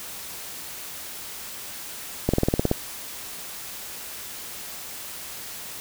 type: slowing click train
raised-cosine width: 2 ms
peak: -6 dBFS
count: 9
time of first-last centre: 2.29-2.714 s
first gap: 46 ms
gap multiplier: 1.04
effects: white hiss -37 dBFS RMS until 5.8 s